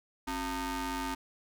sawtooth ring-modulated tone, 317.1 Hz, D#4, 33 cents sharp, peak -26 dBFS, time 0.27-1.15 s, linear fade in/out 10 ms, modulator 586 Hz, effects none

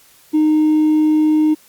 triangle tone with hard clipping, 308.1 Hz, D#4, 17 cents flat, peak -10 dBFS, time 0.33-1.55 s, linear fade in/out 20 ms, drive 2 dB, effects white hiss -49 dBFS RMS until 1.68 s + Opus 48 kbps

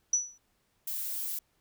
sine tone with exponential decay, 5920 Hz, F#8, in tune, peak -20 dBFS, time 0.13-0.38 s, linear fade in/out 5 ms, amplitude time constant 53 ms
violet noise, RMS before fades -35 dBFS, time 0.87-1.39 s, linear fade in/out 5 ms
effects pink hiss -73 dBFS RMS until 1.6 s

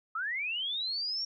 sine linear sweep, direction up, 1251 to 5600 Hz, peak -31 dBFS, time 0.15-1.25 s, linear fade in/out 5 ms, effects none

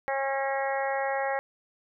harmonic tone, 271.9 Hz, C#4, 33 cents flat, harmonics 2 / 3 / 4 / 5 / 6 / 7 / 8, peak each -30 / -30 / -39 / -41 / -38 / -35 / -41 dBFS, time 0.08-1.39 s, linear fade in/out 0 ms, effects none

